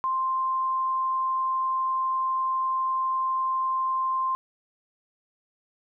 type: tone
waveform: sine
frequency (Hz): 1048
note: C6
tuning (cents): +2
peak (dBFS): -23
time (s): 0.04-4.35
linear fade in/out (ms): 0
effects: none